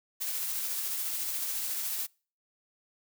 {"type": "noise with tremolo", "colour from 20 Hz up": "blue", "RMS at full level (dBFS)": -32, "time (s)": [0.2, 2.07], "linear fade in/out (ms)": 20, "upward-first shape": "triangle", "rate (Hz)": 14, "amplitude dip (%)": 30, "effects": ["noise-tail reverb RT60 0.4 s tail -26 dB re dry"]}